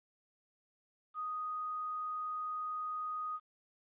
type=tone with quantisation; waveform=sine; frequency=1244.5 Hz; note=D#6; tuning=in tune; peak=-36 dBFS; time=1.14-3.4 s; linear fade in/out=50 ms; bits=11; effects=resampled to 8000 Hz